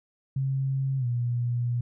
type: tone with pitch glide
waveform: sine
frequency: 134.7 to 120.7 Hz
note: C#3 to B2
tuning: -49 to -39 cents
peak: -24 dBFS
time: 0.36-1.81 s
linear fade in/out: 5 ms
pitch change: -190 cents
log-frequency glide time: 0.98-1.06 s
effects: none